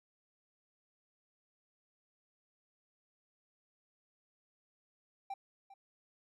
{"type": "tone with echo", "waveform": "triangle", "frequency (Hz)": 784, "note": "G5", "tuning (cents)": 0, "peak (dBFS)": -36, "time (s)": [5.3, 5.34], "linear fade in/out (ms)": 5, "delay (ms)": 400, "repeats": 1, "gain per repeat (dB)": -15, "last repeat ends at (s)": 5.74, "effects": []}